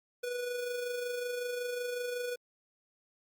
square tone with amplitude modulation, 490 Hz, B4, 14 cents flat, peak -33 dBFS, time 0.23-2.36 s, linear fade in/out 10 ms, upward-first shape sine, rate 25.4 Hz, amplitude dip 40%, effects Opus 48 kbps

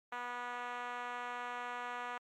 5% pulse tone with band-pass filter, 244.1 Hz, B3, 20 cents flat, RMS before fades -42 dBFS, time 0.12-2.18 s, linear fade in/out 5 ms, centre 1000 Hz, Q 1.3, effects Opus 32 kbps

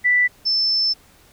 sine tone pair in turn, 1975.5 / 5289 Hz, B6 / E8, 0 / +5 cents, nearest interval octave + perfect fourth, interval 1705 cents, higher second, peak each -13 / -16 dBFS, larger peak first, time 0.04-0.28 / 0.45-0.94 s, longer second, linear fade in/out 20 ms, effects pink hiss -52 dBFS RMS until 1.32 s

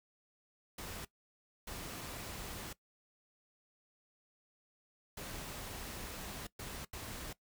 pink noise bursts at uneven times, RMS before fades -45 dBFS, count 5, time 0.78-1.05 / 1.67-2.73 / 5.17-6.47 / 6.59-6.85 / 6.93-7.33 s, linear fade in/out 5 ms, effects noise-tail reverb RT60 0.1 s tail -19 dB re dry

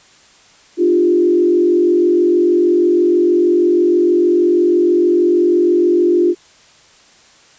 sine tone with frequency modulation, 350.1 Hz, F4, 4 cents sharp, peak -9 dBFS, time 0.77-6.35 s, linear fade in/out 50 ms, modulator 46.3 Hz, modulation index 0.81, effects white hiss -47 dBFS RMS until 7.58 s + resampled to 16000 Hz

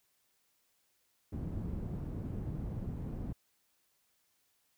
white low-pass noise, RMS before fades -39 dBFS, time 1.32-3.33 s, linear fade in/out 10 ms, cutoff 160 Hz, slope 12 dB/octave, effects white hiss -75 dBFS RMS until 4.77 s

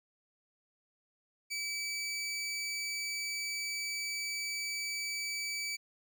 20% pulse tone, 2300 Hz, D7, 37 cents flat, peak -30 dBFS, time 1.5-5.77 s, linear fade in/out 20 ms, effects none

